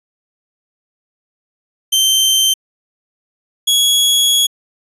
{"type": "tone pair in turn", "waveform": "sawtooth", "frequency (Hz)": [3119, 3343], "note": ["G7", "G#7"], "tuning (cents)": [-9, 11], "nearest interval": "minor second", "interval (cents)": 120, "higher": "second", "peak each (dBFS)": -7, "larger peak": "neither", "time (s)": [[1.92, 2.54], [3.67, 4.47]], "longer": "second", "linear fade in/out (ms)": 10, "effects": ["resampled to 32000 Hz"]}